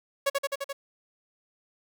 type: tone with echo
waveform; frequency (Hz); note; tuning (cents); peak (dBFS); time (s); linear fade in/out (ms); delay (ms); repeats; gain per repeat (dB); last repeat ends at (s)
sawtooth; 556; C#5; +5; -18; 0.26-0.3; 10; 86; 5; -2; 0.73
effects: 9-bit